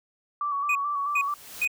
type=tone with vibrato; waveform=sine; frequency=1145 Hz; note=D6; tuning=44 cents flat; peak=-25 dBFS; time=0.41-1.34 s; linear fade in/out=2 ms; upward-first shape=square; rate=4.6 Hz; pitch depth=36 cents each way
type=tone bursts; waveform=triangle; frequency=2489 Hz; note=D#7; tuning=in tune; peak=-20 dBFS; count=3; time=0.69-1.676 s; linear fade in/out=5 ms; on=62 ms; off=400 ms
type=noise with exponential growth; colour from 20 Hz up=white; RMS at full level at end=-37 dBFS; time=0.77-1.65 s; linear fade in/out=0 ms; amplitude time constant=190 ms
effects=none

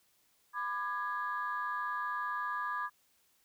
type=chord; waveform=sine; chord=G# diminished; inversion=first; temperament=just; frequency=996.7 / 1196.1 / 1661.2 Hz; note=B5 / D6 / G#6; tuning=+16 / +31 / 0 cents; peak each=-38 / -36 / -38 dBFS; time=0.53-2.9 s; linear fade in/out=50 ms; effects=tanh soft clip ceiling -25 dBFS + white hiss -71 dBFS RMS until 3.44 s

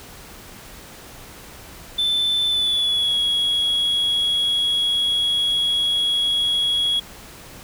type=tone with pitch glide; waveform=sine; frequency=3527 to 3329 Hz; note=A7 to G#7; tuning=+3 to +3 cents; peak=-15 dBFS; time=1.98-7 s; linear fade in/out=10 ms; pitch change=-100 cents; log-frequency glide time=2.49-3.17 s; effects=tanh soft clip ceiling -16 dBFS + pink hiss -41 dBFS RMS until 7.63 s

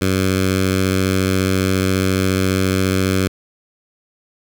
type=tone with notch filter; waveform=10% pulse; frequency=94.5 Hz; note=F#2; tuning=37 cents sharp; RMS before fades=-17 dBFS; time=0.01-3.28 s; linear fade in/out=10 ms; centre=750 Hz; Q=1.1; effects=none

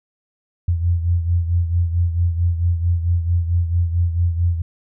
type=beating tone pair; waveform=sine; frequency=85.4 / 89.9 Hz; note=F2 / F#2; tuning=-38 / -49 cents; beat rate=4.5 Hz; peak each=-16 / -23 dBFS; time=0.68-4.62 s; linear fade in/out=5 ms; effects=none

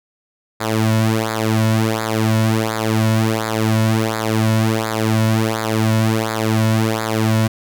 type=tone with flanger; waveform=sawtooth; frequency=110.6 Hz; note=A2; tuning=9 cents sharp; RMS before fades=-17 dBFS; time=0.6-7.48 s; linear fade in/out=10 ms; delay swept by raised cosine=0.34 to 2.54 ms; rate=1.4 Hz; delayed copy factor=-0.85; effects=none

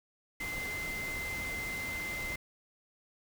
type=tone in noise; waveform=sine; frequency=2072 Hz; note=C7; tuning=17 cents flat; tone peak=-36 dBFS; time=0.4-2.36 s; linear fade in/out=5 ms; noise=pink; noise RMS=-42 dBFS; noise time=0.4-2.36 s; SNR=+3 dB; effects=none

